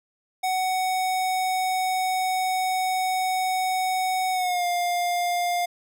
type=tone with pitch glide; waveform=square; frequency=746 to 704.1 Hz; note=F#5 to F5; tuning=+14 to +14 cents; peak=-23 dBFS; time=0.43-5.66 s; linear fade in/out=10 ms; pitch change=-100 cents; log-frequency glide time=4.32-4.65 s; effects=none